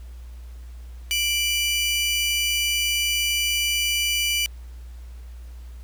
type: tone pair together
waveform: sawtooth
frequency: 2349 / 2960 Hz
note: D7 / F#7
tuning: 0 / 0 cents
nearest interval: major third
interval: 400 cents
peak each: -21 / -20 dBFS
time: 1.11-4.46 s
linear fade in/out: 0 ms
effects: added 60 Hz sine -36 dBFS peak until 5.83 s + pink hiss -56 dBFS RMS until 5.83 s